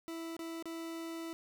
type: tone with dropouts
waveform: 40% pulse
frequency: 329.6 Hz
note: E4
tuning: in tune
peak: -39 dBFS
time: 0.08-1.33 s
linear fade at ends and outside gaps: 0 ms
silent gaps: 0.366-0.392 / 0.625-0.656 s
effects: none